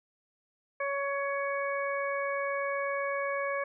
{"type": "harmonic tone", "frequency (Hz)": 559, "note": "C#5", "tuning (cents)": 14, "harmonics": [1, 2, 3, 4], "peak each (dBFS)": [-32, -35, -37, -38], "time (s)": [0.8, 3.64], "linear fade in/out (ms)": 5, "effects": []}